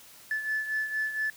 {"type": "beating tone pair", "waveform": "sine", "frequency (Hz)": [1737, 1741.3], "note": ["A6", "A6"], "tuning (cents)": [-23, -18], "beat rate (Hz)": 4.3, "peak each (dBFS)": [-28, -34], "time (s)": [0.31, 1.3], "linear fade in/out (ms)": 2, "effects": ["tanh soft clip ceiling -22 dBFS", "white hiss -52 dBFS RMS until 1.36 s"]}